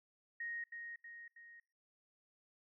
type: tone with echo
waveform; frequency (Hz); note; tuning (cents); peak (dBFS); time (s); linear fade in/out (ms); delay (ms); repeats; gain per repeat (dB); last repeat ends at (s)
sine; 1869; A#6; +4; -40; 0.4-0.64; 5; 320; 3; -5; 1.6
effects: noise-tail reverb RT60 0.5 s tail -26 dB re dry